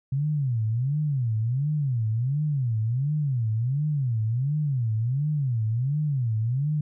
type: tone with vibrato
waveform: sine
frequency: 128.9 Hz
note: C3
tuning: 26 cents flat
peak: -22 dBFS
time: 0.12-6.81 s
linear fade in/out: 5 ms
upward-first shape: sine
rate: 1.4 Hz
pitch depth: 290 cents each way
effects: none